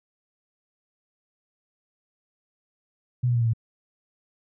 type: tone with pitch steps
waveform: sine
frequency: 124.1 / 121.2 / 118.36 / 115.59 / 112.88 Hz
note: B2 / B2 / A#2 / A#2 / A2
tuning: +9 / -32 / +27 / -14 / +45 cents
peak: -19 dBFS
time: 3.23-3.535 s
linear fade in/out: 10 ms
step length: 61 ms
effects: none